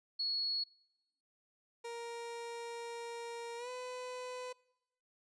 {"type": "tone", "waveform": "sine", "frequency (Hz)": 4354, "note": "C#8", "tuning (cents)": -32, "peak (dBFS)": -33, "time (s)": [0.19, 0.64], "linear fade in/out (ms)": 10}
{"type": "tone with pitch glide", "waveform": "30% pulse", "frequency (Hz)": [468.4, 502], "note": ["A#4", "B4"], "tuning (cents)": [8, 28], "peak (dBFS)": -39, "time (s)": [1.84, 4.53], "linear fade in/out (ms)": 10, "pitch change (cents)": 120, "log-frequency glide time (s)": [3.57, 3.69]}
{"effects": ["noise-tail reverb RT60 0.9 s tail -25 dB re dry", "resampled to 22050 Hz"]}